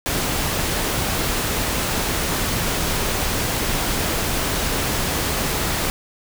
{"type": "noise", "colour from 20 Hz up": "pink", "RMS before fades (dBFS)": -22, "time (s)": [0.06, 5.9], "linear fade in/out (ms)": 0, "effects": []}